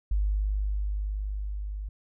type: tone with level ramp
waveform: sine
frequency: 50.7 Hz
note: G#1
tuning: 41 cents flat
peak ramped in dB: -22 to -32 dBFS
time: 0.11-1.89 s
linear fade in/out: 5 ms
effects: none